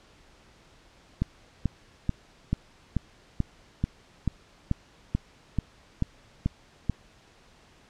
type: click train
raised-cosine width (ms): 5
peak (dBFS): -12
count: 14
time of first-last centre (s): 1.22-6.897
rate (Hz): 2.29
effects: pink hiss -57 dBFS RMS until 7.89 s + low-pass 6000 Hz 12 dB/octave